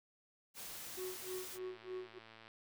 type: noise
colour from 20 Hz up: white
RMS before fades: -48 dBFS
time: 0.54-1.59 s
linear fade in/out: 50 ms
type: tone with tremolo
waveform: triangle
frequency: 370 Hz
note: F#4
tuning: in tune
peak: -38 dBFS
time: 0.97-2.19 s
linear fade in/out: 10 ms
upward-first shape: sine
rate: 3.3 Hz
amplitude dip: 100%
type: click train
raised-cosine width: 0.3 ms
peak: -40 dBFS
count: 104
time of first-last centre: 1.56-2.48 s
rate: 112 Hz
effects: none